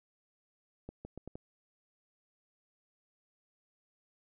accelerating click train, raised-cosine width 2 ms, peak -30 dBFS, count 5, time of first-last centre 0.89-1.355 s, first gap 160 ms, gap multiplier 0.79, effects none

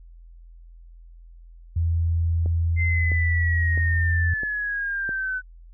sine tone with pitch glide, 83.5 to 84.08 Hz, E2 to E2, +23 to +35 cents, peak -19 dBFS, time 1.76-4.34 s, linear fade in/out 5 ms, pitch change +12 cents, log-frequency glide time 2.12-4.14 s
click train, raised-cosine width 2 ms, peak -22 dBFS, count 5, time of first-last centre 2.46-5.092 s, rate 1.52 Hz
sine linear sweep, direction down, 2087 to 1500 Hz, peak -24 dBFS, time 2.76-5.42 s, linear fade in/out 50 ms
effects added 42 Hz sine -43 dBFS peak until 5.73 s

